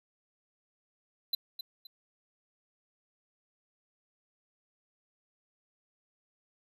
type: tone with echo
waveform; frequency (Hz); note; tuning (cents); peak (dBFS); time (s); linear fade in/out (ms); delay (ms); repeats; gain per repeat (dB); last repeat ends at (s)
square; 4030; B7; +34; -27; 1.33-1.35; 5; 260; 2; -10; 1.87
effects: none